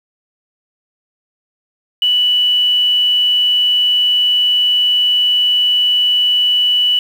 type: tone with quantisation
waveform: sine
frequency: 2960 Hz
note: F#7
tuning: in tune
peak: -10 dBFS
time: 2.02-6.99 s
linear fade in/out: 2 ms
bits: 6
effects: none